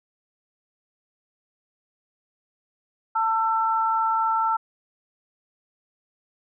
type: tone pair together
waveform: sine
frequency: 894 / 1338 Hz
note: A5 / E6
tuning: +27 / +25 cents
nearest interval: perfect fifth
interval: 698 cents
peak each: -22 / -23 dBFS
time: 3.15-4.57 s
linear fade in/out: 10 ms
effects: none